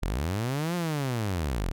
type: linear two-way sweep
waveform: sawtooth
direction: up then down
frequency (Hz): 34.65 to 179.1 to 34.72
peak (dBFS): -23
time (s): 0.02-1.72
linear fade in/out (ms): 10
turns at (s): 0.75
effects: none